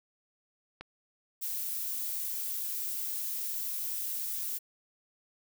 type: click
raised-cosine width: 0.3 ms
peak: -26 dBFS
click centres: 0.81 s
type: noise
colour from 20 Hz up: violet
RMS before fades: -35 dBFS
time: 1.41-4.59 s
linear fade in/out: 20 ms
effects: none